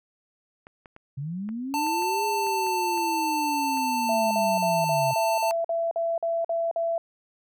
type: clicks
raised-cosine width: 0.5 ms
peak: -30 dBFS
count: 10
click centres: 0.669 / 0.858 / 0.964 / 1.49 / 1.867 / 2.023 / 2.468 / 2.667 / 2.976 / 3.773 s
type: linear two-way sweep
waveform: sine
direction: up then down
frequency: 130.81 to 415.3 to 130.81 Hz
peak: -29 dBFS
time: 1.17-5.14 s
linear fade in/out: 10 ms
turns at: 2.25 s
type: tone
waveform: square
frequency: 890 Hz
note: A5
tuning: 20 cents sharp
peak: -25 dBFS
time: 1.74-5.51 s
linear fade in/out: 0 ms
type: tone bursts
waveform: sine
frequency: 669 Hz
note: E5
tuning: 25 cents sharp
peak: -23 dBFS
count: 11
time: 4.09-6.98 s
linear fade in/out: 2 ms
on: 220 ms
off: 47 ms
effects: none